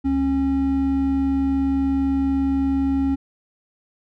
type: tone pair together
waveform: triangle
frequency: 71.57 / 272.1 Hz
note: D2 / C#4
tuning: -44 / -32 cents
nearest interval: octave + major seventh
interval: 2312 cents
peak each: -25 / -16 dBFS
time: 0.04-3.16 s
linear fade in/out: 20 ms
effects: none